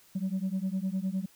sine beating tone pair, 185 / 194.8 Hz, F#3 / G3, 0 / -11 cents, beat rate 9.8 Hz, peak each -30 dBFS, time 0.15-1.26 s, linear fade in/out 10 ms, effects tanh soft clip ceiling -25 dBFS + white hiss -60 dBFS RMS until 1.35 s

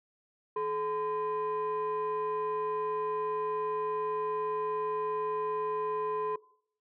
sine tone pair together, 427.5 / 1018.3 Hz, A4 / C6, -50 / -47 cents, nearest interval octave + minor third, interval 1503 cents, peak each -30 / -31 dBFS, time 0.56-6.36 s, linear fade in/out 5 ms, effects noise-tail reverb RT60 0.6 s tail -21 dB re dry + tanh soft clip ceiling -26 dBFS

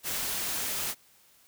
white noise, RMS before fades -32 dBFS, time 0.03-0.95 s, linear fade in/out 50 ms, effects white hiss -61 dBFS RMS until 1.47 s

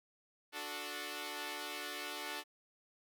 5% pulse chord, D major, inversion none, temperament equal with one note detuned, 293.7 / 366 / 440 Hz, D4 / F#4 / A4, 0 / -19 / 0 cents, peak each -34 dBFS, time 0.52-2.44 s, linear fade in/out 50 ms, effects none

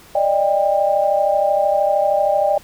sine tone cluster, 585 / 618 / 795 Hz, D5 / D#5 / G5, -7 / -12 / +24 cents, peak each -18 dBFS, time 0.15-2.58 s, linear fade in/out 5 ms, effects pink hiss -45 dBFS RMS until 2.63 s

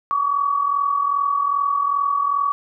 sine tone pair together, 1128.5 / 1171 Hz, C#6 / D6, +31 / -5 cents, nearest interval minor second, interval 64 cents, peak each -18 / -24 dBFS, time 0.11-2.52 s, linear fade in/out 0 ms, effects none

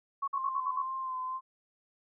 sine tone bursts, 1108.7 Hz, C#6, in tune, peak -29 dBFS, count 6, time 0.22-0.823 s, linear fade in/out 10 ms, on 58 ms, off 51 ms
sine tone with vibrato, 1040 Hz, C6, 11 cents flat, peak -33 dBFS, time 0.33-1.41 s, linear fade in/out 50 ms, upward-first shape sine, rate 2 Hz, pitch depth 28 cents each way
effects none

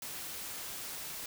white noise, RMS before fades -42 dBFS, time 0.02-1.26 s, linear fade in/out 2 ms, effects none

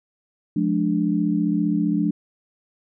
sine chord, D diminished, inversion first, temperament just, 176.2 / 211.4 / 293.7 Hz, F3 / Ab3 / D4, +16 / +31 / 0 cents, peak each -23 / -23 / -22 dBFS, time 0.56-2.11 s, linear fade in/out 5 ms, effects none

